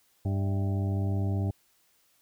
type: harmonic tone with a mistuned harmonic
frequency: 98.4 Hz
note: G2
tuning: 7 cents sharp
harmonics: 1 / 2 / 3 / 4 / 6 / 7 / 8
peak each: -26 / -35 / -38 / -42 / -46 / -45 / -47 dBFS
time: 0.25-1.51 s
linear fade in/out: 5 ms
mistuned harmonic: 7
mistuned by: -59 cents
effects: white hiss -67 dBFS RMS until 2.21 s